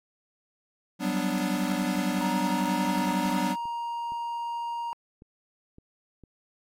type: chord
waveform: square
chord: G major seventh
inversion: third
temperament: equal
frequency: 185 / 196 / 246.9 / 293.7 Hz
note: F#3 / G3 / B3 / D4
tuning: 0 / 0 / 0 / 0 cents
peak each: -32 dBFS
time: 0.99-3.56 s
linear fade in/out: 50 ms
type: tone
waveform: triangle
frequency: 939 Hz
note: A#5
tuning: 12 cents sharp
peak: -28 dBFS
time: 2.21-4.93 s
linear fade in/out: 0 ms
type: clicks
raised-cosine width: 3 ms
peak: -36 dBFS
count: 6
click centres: 3.259 / 3.655 / 4.121 / 5.221 / 5.784 / 6.237 s
effects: AAC 48 kbps